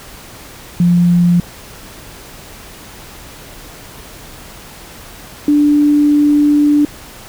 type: tone pair in turn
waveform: sine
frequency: 174.61 / 293.7 Hz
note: F3 / D4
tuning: 0 / 0 cents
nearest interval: major sixth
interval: 900 cents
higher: second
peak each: -7 dBFS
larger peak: neither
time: 0.8-1.4 / 5.48-6.85 s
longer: second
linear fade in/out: 2 ms
effects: pink hiss -35 dBFS RMS until 7.28 s